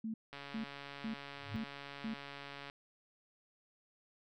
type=tone bursts; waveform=sine; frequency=221.8 Hz; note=A3; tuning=14 cents sharp; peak=-37 dBFS; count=5; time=0.04-2.14 s; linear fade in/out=5 ms; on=100 ms; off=400 ms
type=click train; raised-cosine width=0.3 ms; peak=-31 dBFS; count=335; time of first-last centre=0.33-2.699 s; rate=141 Hz
type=tone with exponential growth; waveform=sine; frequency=106.1 Hz; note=G#2; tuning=38 cents sharp; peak=-36 dBFS; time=1.33-1.56 s; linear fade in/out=0 ms; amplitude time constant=49 ms
effects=none